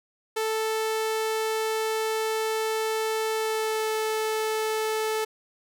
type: tone with pitch glide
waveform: sawtooth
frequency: 440 to 436.7 Hz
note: A4 to A4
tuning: 0 to -13 cents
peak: -21 dBFS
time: 0.36-5.25 s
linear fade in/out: 10 ms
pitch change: -13 cents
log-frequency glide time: 3.34-3.88 s
effects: none